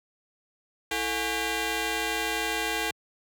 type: ring-modulated tone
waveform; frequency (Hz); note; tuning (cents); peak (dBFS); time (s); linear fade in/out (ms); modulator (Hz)
10% pulse; 387.9; G4; -18; -15; 0.91-2.91; 5; 1220
effects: high-pass 100 Hz 12 dB/octave